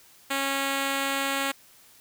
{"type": "tone", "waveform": "5% pulse", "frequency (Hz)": 274.4, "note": "C#4", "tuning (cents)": -17, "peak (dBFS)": -14, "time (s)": [0.3, 1.52], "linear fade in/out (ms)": 10, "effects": ["white hiss -55 dBFS RMS until 2 s"]}